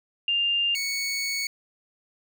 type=tone pair in turn; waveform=sine / 20% pulse; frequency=2800 / 2222 Hz; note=F7 / C#7; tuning=+4 / +4 cents; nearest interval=major third; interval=400 cents; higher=first; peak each=-21 dBFS; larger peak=neither; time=0.28-0.75 / 0.75-1.47 s; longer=second; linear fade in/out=2 ms; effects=none